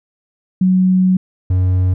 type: tone pair in turn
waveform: sine / triangle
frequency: 185.4 / 92.03 Hz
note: F#3 / F#2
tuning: +4 / -9 cents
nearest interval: octave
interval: 1213 cents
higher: first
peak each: -9 dBFS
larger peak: neither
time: 0.61-1.17 / 1.5-1.94 s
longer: first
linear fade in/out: 5 ms
effects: none